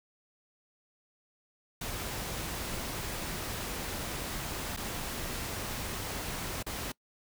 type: noise with dropouts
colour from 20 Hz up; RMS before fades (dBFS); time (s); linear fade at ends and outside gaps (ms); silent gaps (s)
pink; -37; 1.81-6.92; 5; 4.765-4.772 / 6.628-6.664
effects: noise-tail reverb RT60 0.1 s tail -23 dB re dry